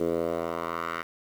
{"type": "tone with band-pass filter sweep", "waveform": "10% pulse", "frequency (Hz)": 83.6, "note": "E2", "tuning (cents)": 25, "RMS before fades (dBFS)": -30, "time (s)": [0, 1.03], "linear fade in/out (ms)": 5, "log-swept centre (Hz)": [410, 1600], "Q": 2.1, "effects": ["8-bit"]}